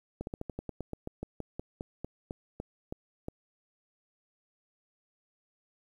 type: slowing click train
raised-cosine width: 2 ms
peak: -23 dBFS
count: 19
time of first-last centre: 0.21-3.284 s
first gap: 61 ms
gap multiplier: 1.11
effects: 10-bit